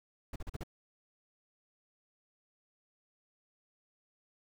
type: noise bursts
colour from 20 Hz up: brown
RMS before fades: -39 dBFS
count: 5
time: 0.33-0.635 s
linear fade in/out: 5 ms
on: 29 ms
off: 40 ms
effects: none